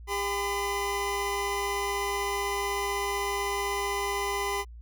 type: tone pair together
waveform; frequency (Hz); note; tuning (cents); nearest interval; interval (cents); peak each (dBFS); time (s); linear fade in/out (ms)
25% pulse; 401.5 / 1011.7; G4 / B5; +41 / +41; octave + major third; 1600; -27; 0.07-4.65; 50
effects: added 58 Hz sine -42 dBFS peak until 4.81 s